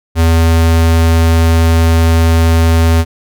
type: tone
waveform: square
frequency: 82.3 Hz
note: E2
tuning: 2 cents flat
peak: -7 dBFS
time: 0.15-3.05 s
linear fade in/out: 50 ms
effects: none